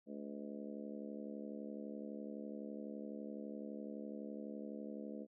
harmonic tone with a mistuned harmonic, 71.9 Hz, D2, 36 cents flat, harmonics 3 / 4 / 5 / 6 / 7 / 8 / 9, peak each -47 / -50 / -55 / -56 / -52 / -62 / -57 dBFS, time 0.06-5.27 s, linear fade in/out 50 ms, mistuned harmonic 9, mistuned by -46 cents, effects none

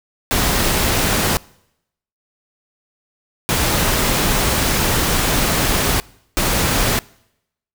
pink noise bursts at uneven times, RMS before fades -17 dBFS, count 3, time 0.31-1.37 / 3.49-6 / 6.37-6.99 s, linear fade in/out 0 ms, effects noise-tail reverb RT60 0.8 s tail -24 dB re dry

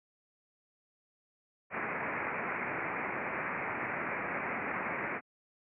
white low-pass noise, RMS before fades -36 dBFS, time 1.7-5.21 s, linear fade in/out 50 ms, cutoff 2400 Hz, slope 96 dB/octave, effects high-pass 150 Hz 12 dB/octave

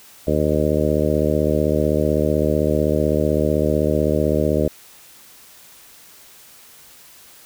harmonic tone, 75.8 Hz, D#2, 45 cents flat, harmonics 1 / 2 / 3 / 4 / 5 / 6 / 7 / 8, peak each -24 / -24 / -24 / -24 / -24 / -24 / -24 / -24 dBFS, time 0.27-4.68 s, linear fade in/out 5 ms, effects white hiss -46 dBFS RMS until 7.45 s

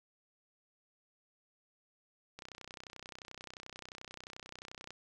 click train, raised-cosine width 0.2 ms, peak -29 dBFS, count 80, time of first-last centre 2.39-4.906 s, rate 31.4 Hz, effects none

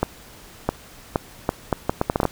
accelerating click train, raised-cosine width 1 ms, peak -4 dBFS, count 12, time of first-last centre 0.03-2.253 s, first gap 660 ms, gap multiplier 0.71, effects pink hiss -45 dBFS RMS until 2.31 s

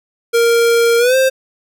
square tone with pitch glide, 466.2 to 526.3 Hz, A#4 to C5, 0 to +10 cents, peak -10 dBFS, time 0.33-1.3 s, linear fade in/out 20 ms, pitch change +210 cents, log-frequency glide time 0.98-1.16 s, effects none

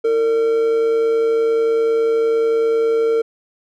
triangle tone with amplitude modulation, 455.3 Hz, A#4, 41 cents flat, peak -10 dBFS, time 0.04-3.22 s, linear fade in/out 10 ms, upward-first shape sine, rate 134 Hz, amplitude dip 35%, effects none

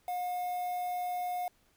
triangle tone with quantisation, 719 Hz, F#5, 50 cents flat, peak -30 dBFS, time 0.08-1.48 s, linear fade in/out 2 ms, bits 8, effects pink hiss -69 dBFS RMS until 1.76 s

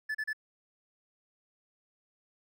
triangle tone bursts, 1737 Hz, A6, 23 cents flat, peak -29 dBFS, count 3, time 0.09-0.332 s, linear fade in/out 10 ms, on 58 ms, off 34 ms, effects none

